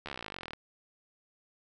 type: slowing click train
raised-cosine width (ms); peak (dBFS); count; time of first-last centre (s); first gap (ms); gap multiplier
0.3; -23; 26; 0.06-0.534; 13; 1.03
effects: none